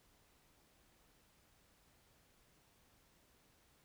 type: silence
effects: pink hiss -71 dBFS RMS until 3.84 s